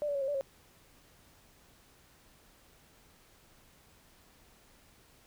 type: tone with pitch steps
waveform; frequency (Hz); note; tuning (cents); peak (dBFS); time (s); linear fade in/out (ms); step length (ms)
sine; 592 / 574 / 556 / 537 / 580 / 543; D5 / D5 / C#5 / C5 / D5 / C#5; +14 / -40 / +5 / +45 / -22 / -36; -30; 0.02-0.41; 0; 65
effects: pink hiss -62 dBFS RMS until 5.26 s